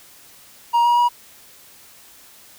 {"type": "tone with pitch steps", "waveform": "triangle", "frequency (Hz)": [944, 956, 963], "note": ["A#5", "A#5", "B5"], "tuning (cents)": [22, 43, -44], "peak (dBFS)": -11, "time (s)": [0.73, 1.09], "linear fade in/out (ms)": 20, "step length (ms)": 120, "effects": ["white hiss -47 dBFS RMS until 2.58 s"]}